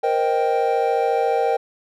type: chord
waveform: triangle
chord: C minor seventh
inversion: third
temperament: equal with one note detuned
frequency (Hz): 469.1 / 523.3 / 622.3 / 784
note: Bb4 / C5 / Eb5 / G5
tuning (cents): +11 / 0 / 0 / 0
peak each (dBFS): -19 / -23 / -24 / -19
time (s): 0.03-1.57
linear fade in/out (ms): 10
effects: none